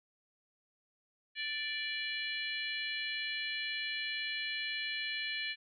harmonic tone with a mistuned harmonic, 587 Hz, D5, 1 cent flat, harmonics 3 / 4 / 5 / 6 / 7, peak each -40 / -40 / -42 / -45 / -42 dBFS, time 1.35-5.56 s, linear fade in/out 50 ms, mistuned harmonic 6, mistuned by -75 cents, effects none

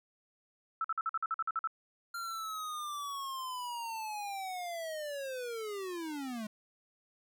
sine tone bursts, 1318.5 Hz, E6, in tune, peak -30 dBFS, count 11, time 0.81-1.674 s, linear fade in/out 2 ms, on 34 ms, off 49 ms
square linear sweep, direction down, 1391 to 207.7 Hz, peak -38 dBFS, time 2.14-6.47 s, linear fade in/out 5 ms
effects none

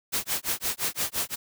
white noise with tremolo, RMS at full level -26 dBFS, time 0.12-1.36 s, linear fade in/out 20 ms, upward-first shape sine, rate 5.8 Hz, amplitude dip 100%, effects none

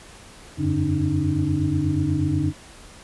sine tone cluster, 87.3 / 95.7 / 144.3 / 278.9 / 306.6 Hz, F2 / G2 / D3 / C#4 / D#4, 0 / -41 / -30 / +11 / -25 cents, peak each -28 / -26 / -24 / -28 / -24 dBFS, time 0.57-2.53 s, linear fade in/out 50 ms, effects pink hiss -45 dBFS RMS until 3.03 s + resampled to 24000 Hz

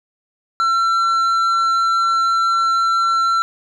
triangle tone with tanh clipping, 1351 Hz, E6, 42 cents sharp, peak -15 dBFS, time 0.6-3.42 s, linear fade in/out 0 ms, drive 11 dB, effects none

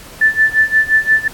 sine tone with tremolo, 1760 Hz, A6, in tune, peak -6 dBFS, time 0.21-1.28 s, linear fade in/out 5 ms, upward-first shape sine, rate 5.7 Hz, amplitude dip 90%, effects pink hiss -36 dBFS RMS until 1.33 s + AAC 64 kbps

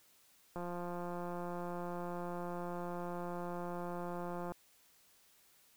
click train, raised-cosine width 1 ms, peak -29 dBFS, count 694, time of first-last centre 0.56-4.52 s, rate 175 Hz, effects white hiss -67 dBFS RMS until 5.76 s

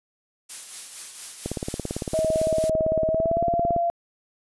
blue noise with tremolo, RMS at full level -33 dBFS, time 0.49-2.7 s, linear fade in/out 10 ms, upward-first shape triangle, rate 4.3 Hz, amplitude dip 50%
click train, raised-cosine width 2 ms, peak -14 dBFS, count 42, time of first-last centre 1.46-3.763 s, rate 17.8 Hz
sine tone with pitch glide, 636 to 685.6 Hz, D#5 to F5, +38 to -32 cents, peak -20 dBFS, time 2.14-3.9 s, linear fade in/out 0 ms, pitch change +130 cents, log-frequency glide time 3.09-3.45 s
effects resampled to 24000 Hz

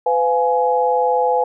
sine chord, F diminished, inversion second, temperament just, 502.9 / 698.5 / 838.1 Hz, Cb5 / F5 / Ab5, +31 / 0 / +16 cents, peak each -17 / -22 / -17 dBFS, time 0.06-1.44 s, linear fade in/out 5 ms, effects none

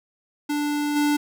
square tone with level steps, 293.7 Hz, D4, in tune, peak -23 / -19 dBFS, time 0.49-1.17 s, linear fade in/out 10 ms, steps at 0.95 s, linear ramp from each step 20 ms, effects none

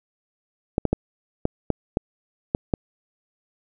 clicks, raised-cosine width 2 ms, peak -6 dBFS, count 8, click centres 0.781 / 0.853 / 0.93 / 1.454 / 1.703 / 1.971 / 2.549 / 2.738 s, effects none

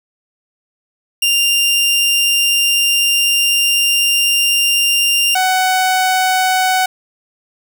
sawtooth tone pair in turn, 2792 / 747.2 Hz, F7 / F#5, -1 / +17 cents, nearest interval octave + major seventh, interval 2282 cents, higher first, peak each -8 dBFS, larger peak neither, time 1.22-5.35 / 5.35-6.86 s, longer first, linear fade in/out 5 ms, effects none

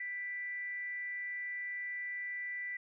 sine tone with frequency modulation, 1975.5 Hz, B6, in tune, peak -37 dBFS, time 0-2.77 s, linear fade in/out 5 ms, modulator 383 Hz, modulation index 0.21, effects none

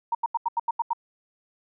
sine tone bursts, 932.3 Hz, A#5, in tune, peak -21 dBFS, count 8, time 0.12-0.933 s, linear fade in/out 5 ms, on 29 ms, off 83 ms, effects none

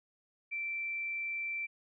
sine tone, 2341 Hz, D7, 6 cents flat, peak -34 dBFS, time 0.51-1.67 s, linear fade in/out 20 ms, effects none

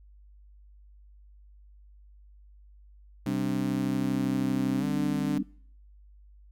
sine chord, G suspended fourth, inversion none, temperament just, 196 / 261.3 / 294 Hz, G3 / C4 / D4, 0 / -2 / +2 cents, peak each -31 / -30 / -30 dBFS, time 3.26-5.43 s, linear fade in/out 10 ms
sawtooth tone with pitch glide, 130.81 to 148.54 Hz, C3 to D3, 0 to +20 cents, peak -29 dBFS, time 3.26-5.38 s, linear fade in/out 0 ms, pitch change +220 cents, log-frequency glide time 4.78-4.84 s
effects noise-tail reverb RT60 0.6 s tail -25 dB re dry + added 50 Hz sine -51 dBFS peak until 6.51 s

